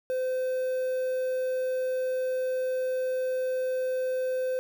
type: tone with quantisation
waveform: triangle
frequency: 514 Hz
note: C5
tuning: 31 cents flat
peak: -24 dBFS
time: 0.1-4.59 s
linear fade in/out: 0 ms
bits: 8
effects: none